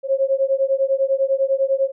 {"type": "beating tone pair", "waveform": "sine", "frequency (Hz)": [535, 545], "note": ["C5", "C#5"], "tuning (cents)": [38, -29], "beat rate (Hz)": 10, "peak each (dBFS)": -19, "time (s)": [0.03, 1.92], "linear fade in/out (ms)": 50, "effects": []}